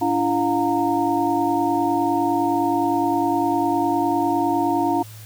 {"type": "tone cluster", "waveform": "sine", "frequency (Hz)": [288.3, 338.1, 713, 921], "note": ["D4", "E4", "F5", "A#5"], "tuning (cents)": [-32, 44, 36, -21], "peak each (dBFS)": -23, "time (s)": [0.01, 5.03], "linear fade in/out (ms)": 10, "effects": ["added 108 Hz sine -38 dBFS peak until 5.25 s", "white hiss -45 dBFS RMS until 5.25 s"]}